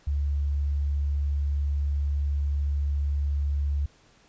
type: tone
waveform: sine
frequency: 71.5 Hz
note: D2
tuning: 46 cents flat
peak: -23 dBFS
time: 0.07-3.86 s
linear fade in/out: 5 ms
effects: pink hiss -59 dBFS RMS until 4.28 s + resampled to 16000 Hz